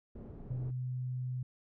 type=low-pass noise; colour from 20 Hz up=pink; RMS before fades=-47 dBFS; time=0.15-0.71 s; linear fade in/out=5 ms; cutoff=380 Hz; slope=12 dB/octave
type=tone; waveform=sine; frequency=126.6 Hz; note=B2; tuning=43 cents sharp; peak=-34 dBFS; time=0.5-1.43 s; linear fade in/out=5 ms
effects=none